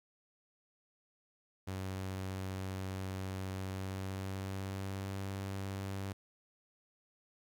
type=tone with pitch glide; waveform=sawtooth; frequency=94.9 to 97.34 Hz; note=F#2 to G2; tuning=+44 to -12 cents; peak=-34 dBFS; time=1.67-6.13 s; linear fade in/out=10 ms; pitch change=+44 cents; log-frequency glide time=3.54-5.16 s; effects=12-bit